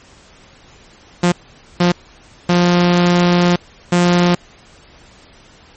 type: tone bursts at uneven times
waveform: sawtooth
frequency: 175.9 Hz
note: F3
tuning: 13 cents sharp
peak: -6 dBFS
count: 4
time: 1.23-1.32 / 1.8-1.92 / 2.49-3.56 / 3.92-4.35 s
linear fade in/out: 5 ms
effects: pink hiss -45 dBFS RMS until 5.76 s + MP3 32 kbps